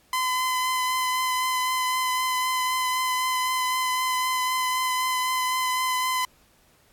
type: tone with vibrato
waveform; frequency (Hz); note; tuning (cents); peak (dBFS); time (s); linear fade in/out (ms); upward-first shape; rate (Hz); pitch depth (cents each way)
sawtooth; 1019; C6; -46; -19; 0.13-6.25; 2; triangle; 3.9; 15
effects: pink hiss -60 dBFS RMS until 6.92 s + AAC 64 kbps